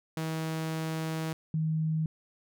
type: tone pair in turn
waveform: sawtooth / sine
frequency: 160 / 158.07 Hz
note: D#3 / D#3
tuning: +49 / +28 cents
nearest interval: unison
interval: 21 cents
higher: first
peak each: -27 / -26 dBFS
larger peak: second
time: 0.17-1.33 / 1.54-2.06 s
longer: first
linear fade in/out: 2 ms
effects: none